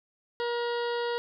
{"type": "harmonic tone", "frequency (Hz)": 475.7, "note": "A#4", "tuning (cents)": 35, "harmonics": [1, 2, 3, 4, 6, 7, 8, 9, 10], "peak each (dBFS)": [-29, -35, -39, -41, -45, -46, -47, -48, -49], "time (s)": [0.4, 1.18], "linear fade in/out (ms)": 0, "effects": []}